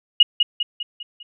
sine tone with echo, 2882 Hz, F#7, 46 cents flat, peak -6 dBFS, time 0.2-0.23 s, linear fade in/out 5 ms, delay 200 ms, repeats 5, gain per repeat -6 dB, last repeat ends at 1.23 s, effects none

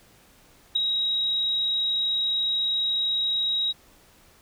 sine tone with ADSR envelope, 3817 Hz, A#7, 40 cents sharp, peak -16 dBFS, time 0.75-3.73 s, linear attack 11 ms, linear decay 6 ms, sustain -6 dB, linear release 25 ms, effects pink hiss -56 dBFS RMS until 4.41 s

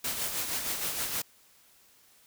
white noise with tremolo, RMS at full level -31 dBFS, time 0.04-1.22 s, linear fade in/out 5 ms, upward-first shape sine, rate 6.4 Hz, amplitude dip 45%, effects white hiss -61 dBFS RMS until 2.26 s

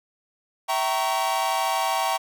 45% pulse chord, E diminished seventh, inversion none, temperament equal with one note detuned, 659.3 / 771.4 / 932.3 / 1108.7 Hz, E5 / G5 / Bb5 / Db6, 0 / -28 / 0 / 0 cents, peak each -30 / -26 / -27 / -29 dBFS, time 0.68-2.18 s, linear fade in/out 20 ms, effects none

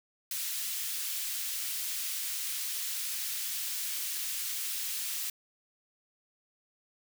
white high-pass noise, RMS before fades -35 dBFS, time 0.31-5.3 s, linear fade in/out 2 ms, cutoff 2300 Hz, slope 12 dB/octave, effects none

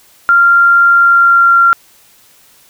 sine tone with pitch glide, 1388 to 1378.4 Hz, F6 to F6, -11 to -23 cents, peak -4 dBFS, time 0.29-1.73 s, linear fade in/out 0 ms, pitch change -12 cents, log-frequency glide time 0.91-1.59 s, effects white hiss -46 dBFS RMS until 2.69 s

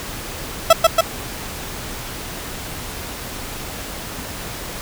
30% pulse tone with echo, 659.3 Hz, E5, in tune, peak -3 dBFS, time 0.7-0.73 s, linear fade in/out 5 ms, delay 140 ms, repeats 2, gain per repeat -2 dB, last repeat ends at 1.01 s, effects pink hiss -30 dBFS RMS until 4.81 s

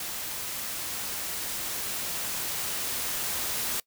white noise with level ramp, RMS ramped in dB -35 to -30 dBFS, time 0-3.8 s, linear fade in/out 2 ms, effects noise-tail reverb RT60 0.1 s tail -23 dB re dry

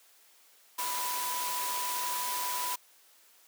sine tone in noise, 987.8 Hz, B5, in tune, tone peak -34 dBFS, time 0.78-2.76 s, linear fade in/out 10 ms, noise white, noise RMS -35 dBFS, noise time 0.78-2.76 s, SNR -2 dB, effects white hiss -61 dBFS RMS until 3.47 s + high-pass 400 Hz 12 dB/octave

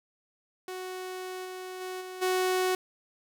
sawtooth tone with level steps, 370 Hz, F#4, in tune, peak -32 / -34 / -31 / -35 / -21 dBFS, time 0.68-2.75 s, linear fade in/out 2 ms, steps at 1.44 / 1.8 / 2 / 2.21 s, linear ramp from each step 20 ms, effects none

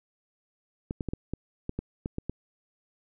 clicks, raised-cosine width 3 ms, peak -18 dBFS, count 10, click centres 0.909 / 1.008 / 1.087 / 1.135 / 1.336 / 1.694 / 1.79 / 2.059 / 2.184 / 2.296 s, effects none

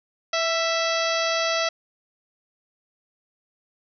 harmonic tone with a mistuned harmonic, 658 Hz, E5, 3 cents flat, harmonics 1 / 2 / 3 / 4 / 5 / 6 / 7 / 8 / 9, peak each -25 / -28 / -30 / -31 / -32 / -33 / -33 / -34 / -35 dBFS, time 0.33-1.69 s, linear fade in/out 5 ms, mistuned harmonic 2, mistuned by +29 cents, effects none

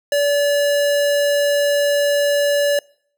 square tone, 575 Hz, D5, 37 cents flat, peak -15 dBFS, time 0.12-2.79 s, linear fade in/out 2 ms, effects noise-tail reverb RT60 0.6 s tail -26 dB re dry

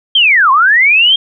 sine linear two-way sweep, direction down then up, 3248 to 1011 to 3248 Hz, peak -5 dBFS, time 0.15-1.16 s, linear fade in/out 5 ms, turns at 0.51 s, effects none

